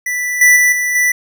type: tone with level steps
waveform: square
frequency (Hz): 1975.5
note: B6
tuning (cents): 0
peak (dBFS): -17 / -6 / -9 / -15 / -11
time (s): 0.06-1.12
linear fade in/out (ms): 5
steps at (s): 0.41 / 0.56 / 0.72 / 0.95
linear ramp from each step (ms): 5
effects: none